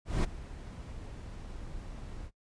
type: noise with ADSR envelope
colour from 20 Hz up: brown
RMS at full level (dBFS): -25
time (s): 0.05-2.31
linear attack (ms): 190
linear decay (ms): 14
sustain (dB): -18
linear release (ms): 63
effects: noise-tail reverb RT60 0.1 s tail -19 dB re dry + resampled to 22050 Hz